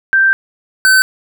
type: tone pair in turn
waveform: sine / square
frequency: 1568 / 1530.4 Hz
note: G6 / G6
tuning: 0 / -42 cents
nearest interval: unison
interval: 42 cents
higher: first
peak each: -7 dBFS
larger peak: neither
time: 0.13-0.33 / 0.85-1.02 s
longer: first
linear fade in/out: 0 ms
effects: none